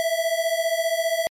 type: beating tone pair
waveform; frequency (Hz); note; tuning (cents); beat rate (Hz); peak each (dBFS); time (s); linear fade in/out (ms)
square; 652 / 667; E5 / E5; -19 / +20; 15; -25 / -24; 0-1.27; 0
effects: MP3 64 kbps